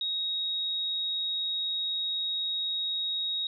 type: tone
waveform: sine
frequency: 3776 Hz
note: A#7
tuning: 22 cents sharp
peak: -28 dBFS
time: 0.01-3.47 s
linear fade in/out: 2 ms
effects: none